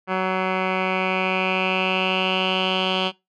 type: tone with low-pass filter sweep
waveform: 10% pulse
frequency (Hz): 187.1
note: F#3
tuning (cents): +20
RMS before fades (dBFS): -22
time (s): 0.07-3.12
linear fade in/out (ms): 50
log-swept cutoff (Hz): 1900 to 3300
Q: 5.4
effects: noise-tail reverb RT60 0.2 s tail -21 dB re dry